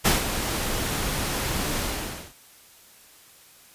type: noise with ADSR envelope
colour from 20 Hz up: pink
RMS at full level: -18 dBFS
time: 0.04-2.34 s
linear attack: 20 ms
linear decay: 150 ms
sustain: -9 dB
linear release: 530 ms
effects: white hiss -52 dBFS RMS until 3.74 s + resampled to 32000 Hz